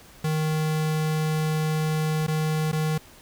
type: tone with dropouts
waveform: square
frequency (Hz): 155.8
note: D#3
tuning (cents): +3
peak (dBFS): -23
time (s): 0.24-2.98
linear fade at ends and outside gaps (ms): 5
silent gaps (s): 2.267-2.28 / 2.717-2.728
effects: pink hiss -50 dBFS RMS until 3.21 s